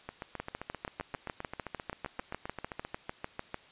two click trains, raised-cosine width 0.5 ms, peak -20 / -23 dBFS, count 22 / 22, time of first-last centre 0.4-3.544 / 0.09-2.85 s, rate 6.68 / 7.61 Hz, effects white hiss -57 dBFS RMS until 3.71 s + resampled to 8000 Hz

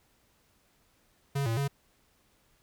square tone with pitch steps, 139.6 / 113.9 / 140 Hz, C#3 / A#2 / C#3, +13 / -40 / +18 cents, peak -28 dBFS, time 1.35-1.68 s, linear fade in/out 10 ms, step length 110 ms, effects pink hiss -68 dBFS RMS until 2.62 s

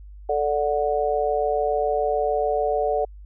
sine chord, D major, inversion second, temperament just, 440.5 / 587.3 / 734.2 Hz, A4 / D5 / F#5, +2 / 0 / -14 cents, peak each -24 dBFS, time 0.29-3.05 s, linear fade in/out 5 ms, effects added 50 Hz sine -39 dBFS peak until 3.25 s

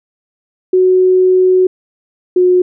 sine tone pair in turn, 370 / 362.8 Hz, F#4 / F#4, 0 / -34 cents, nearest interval unison, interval 34 cents, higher first, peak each -6 dBFS, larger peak neither, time 0.73-1.67 / 2.36-2.62 s, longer first, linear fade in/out 5 ms, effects none

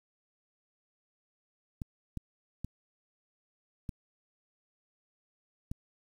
clicks, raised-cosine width 5 ms, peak -24 dBFS, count 5, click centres 1.818 / 2.173 / 2.646 / 3.892 / 5.715 s, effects 9-bit

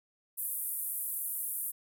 white band-pass noise, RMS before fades -36 dBFS, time 0.37-1.72 s, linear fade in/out 20 ms, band 9500 to 15000 Hz, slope 48 dB/octave, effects none

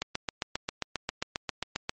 click train, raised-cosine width 0.2 ms, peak -12 dBFS, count 15, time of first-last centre 0.02-1.894 s, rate 7.47 Hz, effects MP3 32 kbps

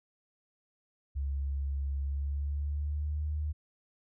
sine tone with pitch glide, 69.3 to 75.57 Hz, C#2 to D#2, 0 to -50 cents, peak -30 dBFS, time 1.15-3.53 s, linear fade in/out 20 ms, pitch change +150 cents, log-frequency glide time 2.02-3.26 s, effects none

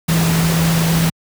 sine tone in noise, 164.81 Hz, E3, in tune, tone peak -13 dBFS, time 0.08-1.1 s, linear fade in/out 10 ms, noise pink, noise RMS -20 dBFS, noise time 0.08-1.1 s, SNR +4 dB, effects high-pass 60 Hz 12 dB/octave

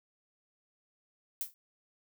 violet noise with exponential decay, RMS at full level -31 dBFS, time 1.41-1.54 s, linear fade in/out 0 ms, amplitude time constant 28 ms, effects none

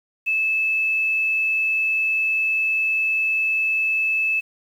sine tone with quantisation, 2615 Hz, E7, 15 cents flat, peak -18 dBFS, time 0.26-4.41 s, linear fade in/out 20 ms, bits 8, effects none

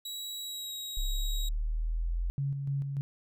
sawtooth tone with pitch glide, 3884 to 3815 Hz, B7 to A#7, -30 to +39 cents, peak -34 dBFS, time 0.05-1.49 s, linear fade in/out 5 ms, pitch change -31 cents, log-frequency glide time 0.43-0.73 s
sine linear sweep, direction up, 33.53 to 43.58 Hz, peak -28 dBFS, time 0.97-2.3 s, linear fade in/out 0 ms
sine tone with tremolo, 139.2 Hz, C#3, 8 cents sharp, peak -28 dBFS, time 2.38-3.01 s, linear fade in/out 0 ms, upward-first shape square, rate 3.4 Hz, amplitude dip 40%
effects none

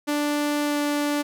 sawtooth tone with pitch glide, 293.7 to 292 Hz, D4 to D4, 0 to -10 cents, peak -18 dBFS, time 0.07-1.23 s, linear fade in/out 20 ms, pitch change -10 cents, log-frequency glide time 0.64-0.79 s, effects none

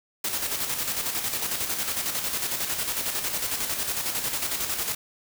white noise with tremolo, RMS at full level -27 dBFS, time 0.24-4.95 s, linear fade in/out 5 ms, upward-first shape square, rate 11 Hz, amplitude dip 45%, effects none

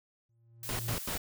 triangle tone with exponential growth, 115.9 Hz, A#2, 10 cents flat, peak -29 dBFS, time 0.29-0.94 s, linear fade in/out 5 ms, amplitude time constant 140 ms
blue noise, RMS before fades -41 dBFS, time 0.63-1.18 s, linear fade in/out 2 ms
pink noise bursts, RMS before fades -36 dBFS, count 3, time 0.69-1.174 s, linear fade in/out 0 ms, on 100 ms, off 92 ms
effects none

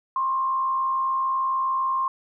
sine tone with frequency modulation, 1061 Hz, C6, 24 cents sharp, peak -21 dBFS, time 0.16-2.08 s, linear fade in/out 2 ms, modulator 66.9 Hz, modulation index 0.39, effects none

